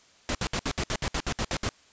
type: noise bursts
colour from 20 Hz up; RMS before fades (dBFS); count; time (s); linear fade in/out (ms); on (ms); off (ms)
pink; -28; 12; 0.29-1.69; 0; 58; 64
effects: white hiss -58 dBFS RMS until 1.92 s + resampled to 16000 Hz